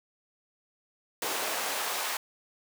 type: noise with high-pass filter sweep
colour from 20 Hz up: pink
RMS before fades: -32 dBFS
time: 1.22-2.17 s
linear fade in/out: 2 ms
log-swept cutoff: 470 to 880 Hz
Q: 1
effects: none